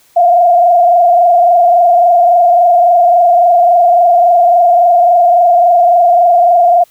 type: tone with frequency modulation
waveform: sine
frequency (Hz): 698.5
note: F5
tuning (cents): 0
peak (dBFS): -4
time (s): 0.16-6.84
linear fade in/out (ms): 10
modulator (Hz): 23.6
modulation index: 1.1
effects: white hiss -49 dBFS RMS until 6.9 s